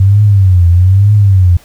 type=tone with vibrato; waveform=sine; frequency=94.8 Hz; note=F#2; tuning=43 cents sharp; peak=-3 dBFS; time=0-1.57 s; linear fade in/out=5 ms; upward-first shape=triangle; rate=1.1 Hz; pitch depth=190 cents each way; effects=pink hiss -42 dBFS RMS until 1.64 s